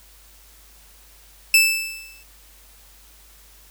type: tone with exponential decay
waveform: sawtooth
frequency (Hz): 2637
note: E7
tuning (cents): 0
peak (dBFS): -6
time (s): 1.54-2.23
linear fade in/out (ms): 2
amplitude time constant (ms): 150
effects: added 50 Hz sine -51 dBFS peak until 3.7 s + white hiss -51 dBFS RMS until 3.7 s